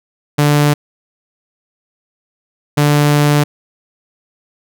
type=tone pair in turn; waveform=sawtooth; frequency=146.83 / 146.83 Hz; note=D3 / D3; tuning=0 / 0 cents; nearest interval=unison; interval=0 cents; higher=neither; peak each=-5 dBFS; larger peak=neither; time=0.38-0.74 / 2.77-3.44 s; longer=second; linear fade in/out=10 ms; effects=none